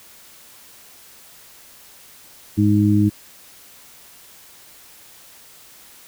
harmonic tone, 103.83 Hz, G#2, in tune, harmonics 1 / 2 / 3, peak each -17 / -17 / -17 dBFS, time 2.57-3.1 s, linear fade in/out 20 ms, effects white hiss -46 dBFS RMS until 6.07 s

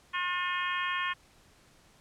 harmonic tone, 358.4 Hz, F4, 45 cents sharp, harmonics 3 / 4 / 5 / 6 / 7 / 8 / 9, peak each -33 / -39 / -34 / -41 / -38 / -42 / -41 dBFS, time 0.13-1.14 s, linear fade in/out 20 ms, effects pink hiss -61 dBFS RMS until 2 s + low-pass 10000 Hz 12 dB/octave

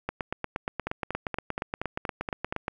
two click trains, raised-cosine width 0.5 ms, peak -15 / -14 dBFS, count 8 / 23, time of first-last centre 0.87-2.525 / 0.09-2.681 s, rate 4.23 / 8.49 Hz, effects 9-bit

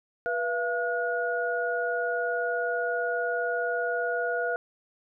sine tone cluster, 485.7 / 681 / 1446 Hz, B4 / F5 / F#6, -29 / -44 / -40 cents, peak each -30 dBFS, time 0.26-4.56 s, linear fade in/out 0 ms, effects none

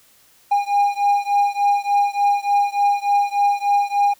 triangle beating tone pair, 810 / 813.4 Hz, G#5 / G#5, -43 / -36 cents, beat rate 3.4 Hz, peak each -16 / -17 dBFS, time 0.51-4.14 s, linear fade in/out 10 ms, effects white hiss -54 dBFS RMS until 4.19 s

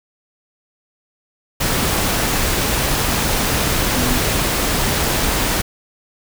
sine tone in noise, 249.5 Hz, B3, 18 cents sharp, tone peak -20 dBFS, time 3.96-4.19 s, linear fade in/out 10 ms, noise pink, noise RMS -18 dBFS, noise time 1.6-5.62 s, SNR -5 dB, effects none

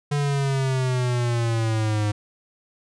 square exponential sweep, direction down, 146.1 to 103.83 Hz, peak -21 dBFS, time 0.11-2.12 s, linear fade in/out 10 ms, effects resampled to 22050 Hz

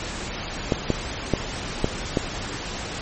clicks, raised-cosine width 2 ms, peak -5 dBFS, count 5, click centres 0.722 / 0.903 / 1.337 / 1.844 / 2.172 s, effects pink hiss -31 dBFS RMS until 3.01 s + MP3 32 kbps

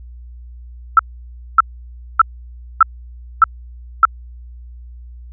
sine tone bursts, 1325 Hz, E6, 9 cents sharp, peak -3 dBFS, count 6, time 0.97-4.052 s, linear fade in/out 2 ms, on 22 ms, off 590 ms, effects added 60 Hz sine -33 dBFS peak until 5.32 s

